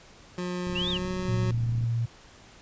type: tone with pitch glide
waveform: 25% pulse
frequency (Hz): 179.1 to 183.82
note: F3 to F#3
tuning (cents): +44 to -11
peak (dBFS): -26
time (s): 0.38-1.51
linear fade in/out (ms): 2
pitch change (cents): +45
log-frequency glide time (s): 0.89-1.09
type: click train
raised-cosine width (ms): 5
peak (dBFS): -26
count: 41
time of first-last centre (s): 0.67-1.84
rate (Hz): 34.2
type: linear two-way sweep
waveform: sine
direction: up then down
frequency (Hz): 2637 to 3740 to 2637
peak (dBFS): -28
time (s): 0.75-0.98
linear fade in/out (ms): 10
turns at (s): 0.9
type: tone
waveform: sine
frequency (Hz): 116.54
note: A#2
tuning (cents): 0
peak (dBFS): -24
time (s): 1.28-2.06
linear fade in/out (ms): 10
effects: pink hiss -52 dBFS RMS until 2.61 s + resampled to 16000 Hz